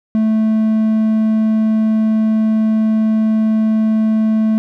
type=tone; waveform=triangle; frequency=218.9 Hz; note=A3; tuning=9 cents flat; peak=-9 dBFS; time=0.15-4.58 s; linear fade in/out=0 ms; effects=none